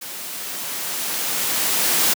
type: noise with level ramp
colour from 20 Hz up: white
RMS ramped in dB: -33 to -17 dBFS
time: 0.01-2.14 s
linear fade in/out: 10 ms
effects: high-pass 150 Hz 12 dB/octave